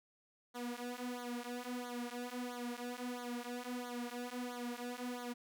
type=tone with flanger; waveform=sawtooth; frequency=244.3 Hz; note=B3; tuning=19 cents flat; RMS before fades=-43 dBFS; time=0.54-5.34 s; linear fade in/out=20 ms; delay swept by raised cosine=0.38 to 5.08 ms; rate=1.5 Hz; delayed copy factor=-1; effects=none